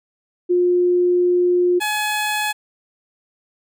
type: tone pair in turn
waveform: sine / 15% pulse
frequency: 356 / 846.7 Hz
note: F4 / G#5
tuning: +33 / +33 cents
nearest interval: octave + minor third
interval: 1500 cents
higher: second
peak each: -13 dBFS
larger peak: neither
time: 0.49-1.8 / 1.8-2.53 s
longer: first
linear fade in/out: 20 ms
effects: none